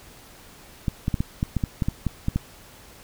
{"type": "clicks", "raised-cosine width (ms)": 5, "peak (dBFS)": -10, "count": 12, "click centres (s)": [0.882, 1.081, 1.142, 1.205, 1.429, 1.567, 1.638, 1.822, 1.885, 2.067, 2.284, 2.36], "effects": ["pink hiss -48 dBFS RMS until 3.03 s"]}